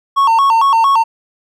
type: tone with vibrato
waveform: triangle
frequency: 1001 Hz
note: B5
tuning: 23 cents sharp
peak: -6 dBFS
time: 0.16-1.04 s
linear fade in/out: 20 ms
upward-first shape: square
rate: 4.4 Hz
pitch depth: 170 cents each way
effects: none